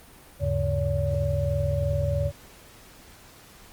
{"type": "tone cluster", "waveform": "sine", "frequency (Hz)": [77.4, 100.4, 140.5, 570], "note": ["D#2", "G2", "C#3", "C#5"], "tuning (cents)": [-9, 42, 24, 48], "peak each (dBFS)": -28, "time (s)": [0.39, 2.32], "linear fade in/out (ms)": 50, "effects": ["pink hiss -50 dBFS RMS until 3.72 s", "Opus 32 kbps"]}